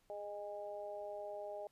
sine tone with amplitude modulation, 616 Hz, D#5, 17 cents flat, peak -38 dBFS, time 0.1-1.67 s, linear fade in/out 0 ms, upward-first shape sine, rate 203 Hz, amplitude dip 100%, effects pink hiss -75 dBFS RMS until 1.71 s + resampled to 32000 Hz

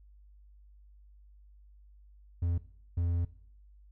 triangle tone bursts at uneven times, 85.9 Hz, F2, 28 cents flat, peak -25 dBFS, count 2, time 2.42-2.58 / 2.97-3.25 s, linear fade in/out 5 ms, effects noise-tail reverb RT60 0.6 s tail -18 dB re dry + added 50 Hz sine -54 dBFS peak until 3.91 s

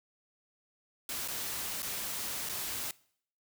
white noise with dropouts, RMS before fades -37 dBFS, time 1.09-2.91 s, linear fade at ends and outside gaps 2 ms, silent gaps 1.278-1.283 / 1.822-1.828 / 2.49-2.494 s, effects noise-tail reverb RT60 0.6 s tail -22 dB re dry

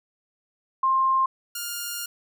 sine / 5% pulse tone pair in turn, 1058 / 1412.3 Hz, C6 / F6, +19 / +19 cents, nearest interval perfect fourth, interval 500 cents, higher second, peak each -18 dBFS, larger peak neither, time 0.83-1.26 / 1.55-2.06 s, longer second, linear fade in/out 5 ms, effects none

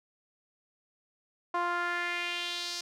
sawtooth tone with band-pass filter sweep, 349.2 Hz, F4, in tune, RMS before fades -33 dBFS, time 1.54-2.81 s, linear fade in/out 5 ms, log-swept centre 1000 to 5200 Hz, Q 2.6, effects none

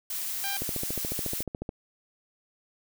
blue noise, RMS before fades -33 dBFS, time 0.1-1.43 s, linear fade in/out 5 ms
10% pulse tone, 792 Hz, G5, 18 cents sharp, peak -24 dBFS, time 0.44-0.57 s, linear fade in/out 0 ms
click train, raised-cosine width 2 ms, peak -20 dBFS, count 16, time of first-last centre 0.62-1.691 s, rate 14 Hz
effects none

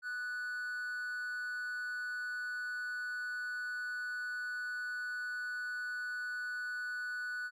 triangle tone with amplitude modulation, 1480 Hz, F#6, in tune, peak -33 dBFS, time 0.02-7.51 s, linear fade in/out 50 ms, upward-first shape sine, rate 251 Hz, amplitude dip 40%, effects none

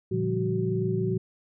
sine tone cluster, 115.4 / 141.9 / 172.9 / 195.6 / 375.2 Hz, A#2 / C#3 / F3 / G3 / F#4, -17 / +41 / -17 / -4 / +24 cents, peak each -29 / -35 / -30 / -34 / -28 dBFS, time 0.11-1.18 s, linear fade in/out 10 ms, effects none

